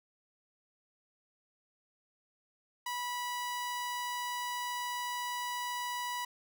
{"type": "tone", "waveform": "sawtooth", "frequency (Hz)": 979, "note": "B5", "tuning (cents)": -15, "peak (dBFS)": -31, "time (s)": [2.86, 6.25], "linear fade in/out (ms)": 5, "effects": []}